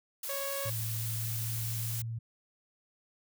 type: noise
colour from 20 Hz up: blue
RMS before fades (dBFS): -38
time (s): 0.23-2.02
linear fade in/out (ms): 5
type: tone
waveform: sawtooth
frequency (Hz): 554.4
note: C#5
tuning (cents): 0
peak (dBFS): -32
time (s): 0.29-0.7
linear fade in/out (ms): 5
type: tone with pitch glide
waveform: sine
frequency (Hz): 112.7 to 114.34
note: A2 to A#2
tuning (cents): +42 to -33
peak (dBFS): -34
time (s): 0.65-2.19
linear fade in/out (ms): 10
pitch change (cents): +25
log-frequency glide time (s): 0.89-1.89
effects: none